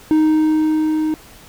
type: tone with level ramp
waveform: triangle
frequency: 311.1 Hz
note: D#4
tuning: in tune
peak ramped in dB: -8 to -14 dBFS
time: 0.11-1.14 s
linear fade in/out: 0 ms
effects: pink hiss -43 dBFS RMS until 1.48 s